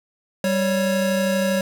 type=tone pair together; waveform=square; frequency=195 / 552.5 Hz; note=G3 / C#5; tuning=-9 / -6 cents; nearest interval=octave + tritone; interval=1803 cents; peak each=-22 dBFS; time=0.44-1.61 s; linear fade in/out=2 ms; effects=none